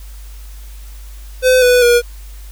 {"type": "tone with pitch steps", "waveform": "square", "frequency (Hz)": [510, 494.3, 479.2], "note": ["C5", "B4", "A#4"], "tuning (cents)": [-44, 1, 48], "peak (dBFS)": -8, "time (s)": [1.42, 2.02], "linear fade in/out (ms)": 50, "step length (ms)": 200, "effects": ["added 50 Hz sine -30 dBFS peak until 2.51 s", "white hiss -44 dBFS RMS until 2.51 s"]}